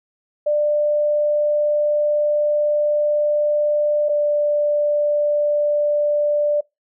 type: tone pair in turn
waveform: sine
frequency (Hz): 594 / 589.9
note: D5 / D5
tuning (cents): +20 / +8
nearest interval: unison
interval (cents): 12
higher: first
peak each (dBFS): -15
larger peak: neither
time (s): 0.46-4.09 / 4.09-6.61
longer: first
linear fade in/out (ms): 10
effects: noise-tail reverb RT60 0.2 s tail -24 dB re dry